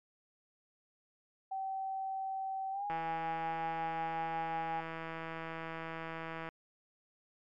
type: tone with pitch glide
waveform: sine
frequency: 770 to 820.5 Hz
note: G5 to G#5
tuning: -31 to -21 cents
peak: -35 dBFS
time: 1.51-4.81 s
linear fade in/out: 10 ms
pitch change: +110 cents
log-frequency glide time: 2.71-2.86 s
type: click train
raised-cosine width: 0.5 ms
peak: -27 dBFS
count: 586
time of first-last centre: 2.9-6.489 s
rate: 163 Hz
effects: MP3 96 kbps